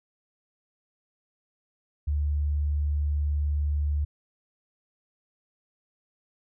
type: tone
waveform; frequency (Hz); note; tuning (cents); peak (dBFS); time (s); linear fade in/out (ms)
sine; 73.42; D2; 0; -23; 2.07-4.05; 10
effects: none